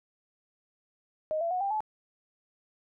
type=tone with pitch steps; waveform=sine; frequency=622.3 / 674.7 / 731.5 / 793.2 / 860 Hz; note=D#5 / E5 / F#5 / G5 / A5; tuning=0 / +40 / -20 / +20 / -40 cents; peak=-27 dBFS; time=1.31-1.805 s; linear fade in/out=0 ms; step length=99 ms; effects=none